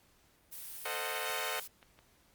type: noise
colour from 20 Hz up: blue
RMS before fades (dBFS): -45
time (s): 0.51-1.68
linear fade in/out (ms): 20
type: chord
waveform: 10% pulse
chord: A diminished seventh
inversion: none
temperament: equal with one note detuned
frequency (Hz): 447.2 / 523.3 / 622.3 / 740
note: A4 / C5 / Eb5 / Gb5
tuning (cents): +28 / 0 / 0 / 0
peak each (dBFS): -32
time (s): 0.85-1.6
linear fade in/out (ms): 5
type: clicks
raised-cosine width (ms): 0.3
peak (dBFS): -32 / -38 / -40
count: 3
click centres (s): 1.299 / 1.828 / 1.99
effects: pink hiss -67 dBFS RMS until 2.34 s + Opus 48 kbps